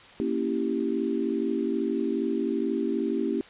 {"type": "chord", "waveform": "sine", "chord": "A# diminished seventh", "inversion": "none", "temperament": "equal", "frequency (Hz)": [233.1, 277.2, 329.6, 392], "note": ["A#3", "C#4", "E4", "G4"], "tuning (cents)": [0, 0, 0, 0], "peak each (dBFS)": -30, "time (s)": [0.2, 3.41], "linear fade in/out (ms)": 0, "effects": ["white hiss -49 dBFS RMS until 3.49 s", "resampled to 8000 Hz"]}